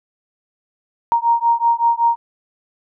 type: beating tone pair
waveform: sine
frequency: 931 / 936.3 Hz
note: A#5 / A#5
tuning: -2 / +7 cents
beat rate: 5.3 Hz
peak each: -16 dBFS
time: 1.12-2.16 s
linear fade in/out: 0 ms
effects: none